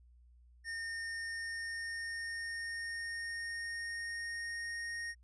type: tone with pitch glide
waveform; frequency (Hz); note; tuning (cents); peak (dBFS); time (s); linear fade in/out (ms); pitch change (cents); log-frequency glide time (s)
square; 1828 to 1857.8; A#6 to A#6; -34 to -6; -39; 0.64-5.15; 50; +28; 1.21-5
effects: added 60 Hz sine -59 dBFS peak until 5.23 s + resampled to 22050 Hz